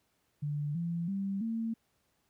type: tone with pitch steps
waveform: sine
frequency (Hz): 146.83 / 169.64 / 195.99 / 226.4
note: D3 / E3 / G3 / A3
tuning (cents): 0 / +50 / 0 / +50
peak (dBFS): -31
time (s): 0.42-1.74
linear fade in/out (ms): 10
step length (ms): 330
effects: pink hiss -75 dBFS RMS until 2.29 s + high-pass 60 Hz 12 dB/octave